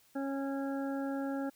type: harmonic tone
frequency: 274.4 Hz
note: C#4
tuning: 17 cents flat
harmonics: 1 / 2 / 3 / 5 / 6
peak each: -34 / -40 / -44 / -48 / -50 dBFS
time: 0.15-1.5 s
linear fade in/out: 10 ms
effects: white hiss -66 dBFS RMS until 1.55 s